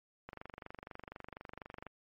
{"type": "click train", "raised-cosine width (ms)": 0.5, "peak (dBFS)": -30, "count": 39, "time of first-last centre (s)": [0.29, 1.867], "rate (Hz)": 24.1, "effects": ["MP3 32 kbps"]}